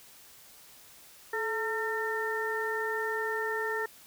harmonic tone with a mistuned harmonic, 452.6 Hz, A4, 49 cents sharp, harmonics 1 / 2 / 3 / 4, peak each -33 / -37 / -39 / -33 dBFS, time 1.33-3.86 s, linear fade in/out 5 ms, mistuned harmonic 1, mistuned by -68 cents, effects white hiss -54 dBFS RMS until 4.06 s

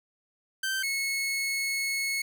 sawtooth tone pair in turn, 1555 / 2190 Hz, G6 / C#7, -14 / -22 cents, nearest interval tritone, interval 592 cents, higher second, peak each -24 dBFS, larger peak neither, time 0.63-0.83 / 0.83-2.22 s, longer second, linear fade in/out 5 ms, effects none

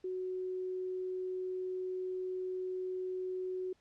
sine tone, 370 Hz, F#4, in tune, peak -35 dBFS, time 0.04-3.73 s, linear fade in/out 5 ms, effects pink hiss -72 dBFS RMS until 3.8 s + low-pass 6000 Hz 12 dB/octave

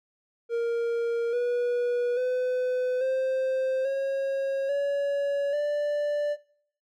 triangle tone with pitch steps, 467.1 / 485.3 / 504.1 / 523.7 / 544 / 565.2 / 587.2 Hz, A#4 / B4 / B4 / C5 / C#5 / C#5 / D5, +3 / -30 / +35 / +1 / -33 / +34 / 0 cents, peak -22 dBFS, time 0.49-6.37 s, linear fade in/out 50 ms, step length 840 ms, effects noise-tail reverb RT60 0.6 s tail -19 dB re dry

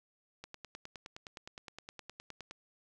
click train, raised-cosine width 0.2 ms, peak -28 dBFS, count 21, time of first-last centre 0.44-2.51 s, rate 9.66 Hz, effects none

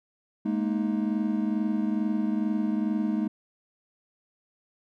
triangle chord, Ab suspended second, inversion none, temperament equal with one note detuned, 210.8 / 233.1 / 311.1 Hz, Ab3 / Bb3 / Eb4, +26 / 0 / 0 cents, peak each -25 / -28 / -28 dBFS, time 0.45-3.28 s, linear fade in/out 10 ms, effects none

